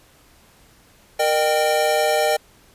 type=chord; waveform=square; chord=Eb major; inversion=second; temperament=equal with one note detuned; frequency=466.2 / 608.7 / 784 Hz; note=Bb4 / Eb5 / G5; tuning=0 / -38 / 0 cents; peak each=-24 / -20 / -22 dBFS; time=1.19-2.37 s; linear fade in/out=10 ms; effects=pink hiss -53 dBFS RMS until 2.74 s + resampled to 32000 Hz